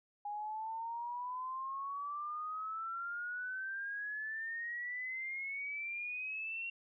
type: exponential sweep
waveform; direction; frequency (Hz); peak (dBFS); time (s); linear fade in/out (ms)
sine; up; 819 to 2752; -38; 0.25-6.7; 5
effects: none